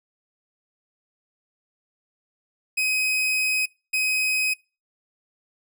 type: tone bursts at uneven times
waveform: 40% pulse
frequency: 2523 Hz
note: D#7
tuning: 23 cents sharp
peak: -19 dBFS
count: 2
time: 2.77-3.66 / 3.93-4.54 s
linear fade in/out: 10 ms
effects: noise-tail reverb RT60 0.3 s tail -25 dB re dry